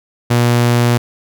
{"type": "tone", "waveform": "sawtooth", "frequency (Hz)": 120, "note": "B2", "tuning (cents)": -49, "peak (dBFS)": -6, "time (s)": [0.3, 0.98], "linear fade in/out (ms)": 10, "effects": []}